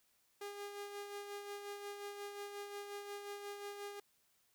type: tone with tremolo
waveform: sawtooth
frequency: 406.5 Hz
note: G#4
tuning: 37 cents flat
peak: -39 dBFS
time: 0.41-4 s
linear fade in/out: 5 ms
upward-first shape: sine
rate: 5.6 Hz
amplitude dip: 45%
effects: white hiss -75 dBFS RMS until 4.54 s